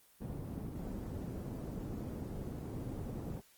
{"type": "low-pass noise", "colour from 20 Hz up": "white", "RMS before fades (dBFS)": -42, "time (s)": [0.2, 3.41], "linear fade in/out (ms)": 20, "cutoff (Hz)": 250, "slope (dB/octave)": 12, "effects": ["white hiss -65 dBFS RMS until 3.57 s", "Opus 24 kbps"]}